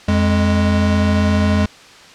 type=tone pair together; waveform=square; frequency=87.33 / 207.7 Hz; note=F2 / G#3; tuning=0 / 0 cents; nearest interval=octave + minor third; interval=1500 cents; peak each=-16 dBFS; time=0.08-1.66 s; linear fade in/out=5 ms; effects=white hiss -41 dBFS RMS until 2.14 s + low-pass 5000 Hz 12 dB/octave